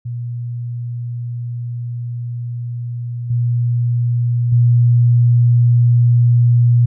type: tone with level steps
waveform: sine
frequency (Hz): 120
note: B2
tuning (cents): -49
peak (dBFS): -21 / -13 / -8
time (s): 0.05-6.86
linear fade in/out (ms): 10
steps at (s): 3.3 / 4.52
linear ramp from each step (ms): 5
effects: none